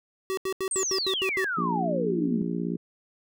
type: tone bursts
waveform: square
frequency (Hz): 381.2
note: G4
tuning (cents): -48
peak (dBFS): -27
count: 8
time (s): 0.3-1.444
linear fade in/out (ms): 0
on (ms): 73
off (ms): 80
type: exponential sweep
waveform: sine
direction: down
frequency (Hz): 8750 to 196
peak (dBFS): -26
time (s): 0.71-2.42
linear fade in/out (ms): 2
type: harmonic tone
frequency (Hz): 58.27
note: A#1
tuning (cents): 0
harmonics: 3 / 4 / 5 / 6 / 7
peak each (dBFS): -30 / -32 / -34 / -36 / -37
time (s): 1.57-2.77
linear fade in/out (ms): 10
effects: none